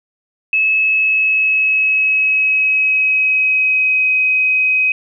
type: tone with pitch glide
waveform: sine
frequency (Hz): 2590 to 2525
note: E7 to D#7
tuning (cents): -31 to +25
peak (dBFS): -11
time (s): 0.53-4.92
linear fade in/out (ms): 2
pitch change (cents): -44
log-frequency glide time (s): 0.74-4.11
effects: none